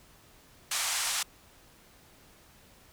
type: band-pass noise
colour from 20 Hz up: white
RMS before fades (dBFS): -31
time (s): 0.71-1.23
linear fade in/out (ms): 5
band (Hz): 750 to 9700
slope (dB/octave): 24
effects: pink hiss -58 dBFS RMS until 2.92 s